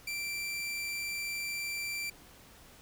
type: tone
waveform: sawtooth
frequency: 2349 Hz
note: D7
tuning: in tune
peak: -31 dBFS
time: 0.07-2.1 s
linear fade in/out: 5 ms
effects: pink hiss -56 dBFS RMS until 2.81 s

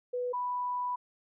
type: tone pair in turn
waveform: sine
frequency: 493.9 / 987.8 Hz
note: B4 / B5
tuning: 0 / 0 cents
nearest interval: octave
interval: 1200 cents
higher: second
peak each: -30 / -30 dBFS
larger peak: neither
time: 0.13-0.33 / 0.33-0.96 s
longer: second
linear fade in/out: 10 ms
effects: none

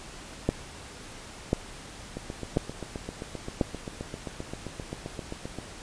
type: two click trains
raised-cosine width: 2 ms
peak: -9 / -21 dBFS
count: 4 / 27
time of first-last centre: 0.49-3.612 / 2.17-5.587 s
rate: 0.961 / 7.61 Hz
effects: pink hiss -44 dBFS RMS until 5.82 s + resampled to 22050 Hz

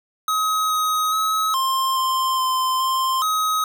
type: tone with pitch steps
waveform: square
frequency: 1269 / 1261 / 1281 / 1056 / 1047 / 1036 / 1048 / 1266 Hz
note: D#6 / D#6 / E6 / C6 / C6 / C6 / C6 / D#6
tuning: +34 / +23 / -50 / +16 / +1 / -17 / +2 / +30 cents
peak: -19 dBFS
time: 0.28-3.64 s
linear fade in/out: 2 ms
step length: 420 ms
effects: none

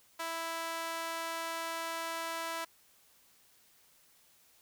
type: tone with high-pass filter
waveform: sawtooth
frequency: 330 Hz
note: E4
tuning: 2 cents sharp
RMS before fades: -38 dBFS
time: 0.19-2.65 s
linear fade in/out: 10 ms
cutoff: 920 Hz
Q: 1.3
effects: white hiss -65 dBFS RMS until 4.61 s

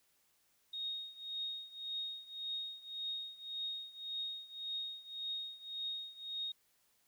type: tone with tremolo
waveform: sine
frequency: 3729 Hz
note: A#7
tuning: in tune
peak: -36 dBFS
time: 0.73-6.52 s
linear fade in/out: 5 ms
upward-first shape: triangle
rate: 1.8 Hz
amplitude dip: 90%
effects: white hiss -74 dBFS RMS until 7.07 s

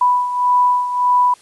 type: beating tone pair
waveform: sine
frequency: 987.8 / 989.5 Hz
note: B5 / B5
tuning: 0 / +3 cents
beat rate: 1.7 Hz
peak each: -13 / -19 dBFS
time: 0.01-1.34 s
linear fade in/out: 5 ms
effects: white hiss -48 dBFS RMS until 1.41 s + resampled to 24000 Hz

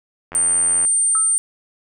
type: click train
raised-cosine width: 0.5 ms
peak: -18 dBFS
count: 46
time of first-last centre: 0.32-0.849 s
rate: 85 Hz
type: tone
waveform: sine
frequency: 8860 Hz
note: C#9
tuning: 2 cents flat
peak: -14 dBFS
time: 0.35-1.38 s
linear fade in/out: 0 ms
type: tone with exponential decay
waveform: sine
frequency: 1297 Hz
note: E6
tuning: 28 cents flat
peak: -21 dBFS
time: 1.15-1.38 s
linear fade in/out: 1 ms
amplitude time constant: 50 ms
effects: none

